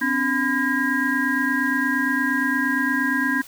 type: tone cluster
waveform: sine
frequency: 257.3 / 285.9 / 1007 / 1620 / 1893 Hz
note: C4 / D4 / B5 / G#6 / A#6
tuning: -29 / -46 / +33 / -43 / +26 cents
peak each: -25 / -26 / -29 / -22 / -29 dBFS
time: 0.01-3.42 s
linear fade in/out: 10 ms
effects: white hiss -44 dBFS RMS until 3.47 s